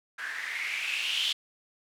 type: noise with low-pass filter sweep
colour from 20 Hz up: violet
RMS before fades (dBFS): -32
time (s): 0.18-1.33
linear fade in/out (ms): 10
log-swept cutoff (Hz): 1600 to 3300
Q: 6.8
effects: none